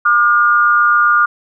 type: tone pair together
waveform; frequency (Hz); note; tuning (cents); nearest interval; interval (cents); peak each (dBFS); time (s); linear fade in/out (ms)
sine; 1200 / 1427.5; D6 / F6; +37 / +37; minor third; 300; -11; 0.05-1.26; 10
effects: none